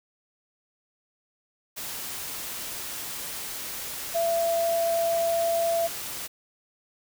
sine tone in noise, 672 Hz, E5, 33 cents sharp, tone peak -22 dBFS, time 4.14-5.88 s, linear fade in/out 20 ms, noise white, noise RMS -35 dBFS, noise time 1.76-6.28 s, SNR +10 dB, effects none

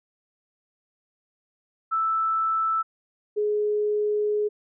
sine tone pair in turn, 1319 / 419.4 Hz, E6 / G#4, +1 / +17 cents, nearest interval octave + minor sixth, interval 1984 cents, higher first, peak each -21 dBFS, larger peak neither, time 1.91-2.83 / 3.36-4.49 s, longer second, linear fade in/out 20 ms, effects none

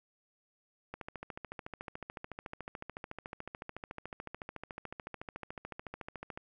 click train, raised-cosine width 0.5 ms, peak -26 dBFS, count 76, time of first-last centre 0.94-6.375 s, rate 13.8 Hz, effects none

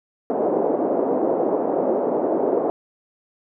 pink band-pass noise, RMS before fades -21 dBFS, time 0.3-2.7 s, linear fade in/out 0 ms, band 300 to 690 Hz, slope 24 dB/octave, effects none

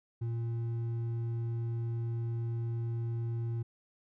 triangle tone with hard clipping, 116.1 Hz, A#2, 7 cents flat, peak -33 dBFS, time 0.21-3.63 s, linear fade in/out 10 ms, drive 8 dB, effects none

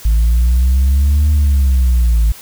sine exponential two-way sweep, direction up then down, 53.7 to 75.7 to 53.7 Hz, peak -6 dBFS, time 0.05-2.32 s, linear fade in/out 5 ms, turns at 1.3 s, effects tanh soft clip ceiling -7 dBFS + white hiss -36 dBFS RMS until 2.41 s

